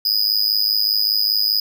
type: tone with amplitude modulation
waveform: square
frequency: 4978 Hz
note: D#8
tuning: in tune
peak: -12 dBFS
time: 0.05-1.6 s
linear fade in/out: 5 ms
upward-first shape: sine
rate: 105 Hz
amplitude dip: 95%
effects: none